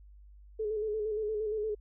sine tone with vibrato, 428.4 Hz, A4, 46 cents flat, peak -30 dBFS, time 0.59-1.75 s, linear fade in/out 10 ms, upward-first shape square, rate 8.6 Hz, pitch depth 39 cents each way, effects added 50 Hz sine -51 dBFS peak until 1.8 s

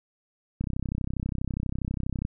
click train, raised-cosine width 5 ms, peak -17 dBFS, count 54, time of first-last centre 0.61-2.251 s, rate 32.3 Hz, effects none

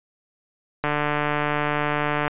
click train, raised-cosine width 0.5 ms, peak -8 dBFS, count 214, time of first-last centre 0.84-2.279 s, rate 148 Hz, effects resampled to 8000 Hz

